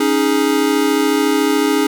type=chord; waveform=square; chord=C# suspended second; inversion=none; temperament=equal; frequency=277.2 / 311.1 / 415.3 Hz; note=C#4 / D#4 / G#4; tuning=0 / 0 / 0 cents; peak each=-18 dBFS; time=0-1.87 s; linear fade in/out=5 ms; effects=none